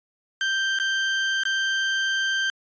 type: tone with dropouts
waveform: 30% pulse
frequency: 1568 Hz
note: G6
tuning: in tune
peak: -19 dBFS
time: 0.41-2.5 s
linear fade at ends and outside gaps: 1 ms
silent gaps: 0.788-0.799 / 1.435-1.453 s
effects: resampled to 16000 Hz